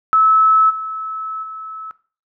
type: tone with level steps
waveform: sine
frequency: 1300 Hz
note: E6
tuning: 24 cents flat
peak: -9 / -23 / -28 dBFS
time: 0.13-1.91 s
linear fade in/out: 0 ms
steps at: 0.69 / 1.42 s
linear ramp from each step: 20 ms
effects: noise-tail reverb RT60 0.4 s tail -17 dB re dry